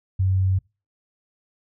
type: tone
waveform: sine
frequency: 94.5 Hz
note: F#2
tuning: 37 cents sharp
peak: -17 dBFS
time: 0.19-0.59 s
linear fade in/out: 10 ms
effects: noise-tail reverb RT60 0.3 s tail -26 dB re dry